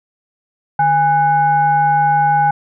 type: tone with frequency modulation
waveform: sine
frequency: 822 Hz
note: G#5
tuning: 18 cents flat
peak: -10 dBFS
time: 0.79-2.51 s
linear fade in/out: 5 ms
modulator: 673 Hz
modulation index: 0.52
effects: none